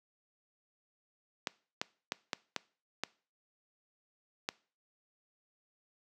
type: clicks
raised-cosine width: 0.2 ms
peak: -15 dBFS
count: 7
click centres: 1.472 / 1.815 / 2.121 / 2.332 / 2.563 / 3.036 / 4.489 s
effects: noise-tail reverb RT60 0.4 s tail -22 dB re dry + high-pass 200 Hz 12 dB/octave